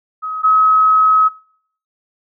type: tone pair in turn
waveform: sine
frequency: 1270 / 1278.1 Hz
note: D#6 / D#6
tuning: +35 / +46 cents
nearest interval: unison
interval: 11 cents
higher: second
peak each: -20 / -8 dBFS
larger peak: second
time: 0.22-0.43 / 0.43-1.29 s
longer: second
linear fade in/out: 20 ms
effects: noise-tail reverb RT60 0.6 s tail -24 dB re dry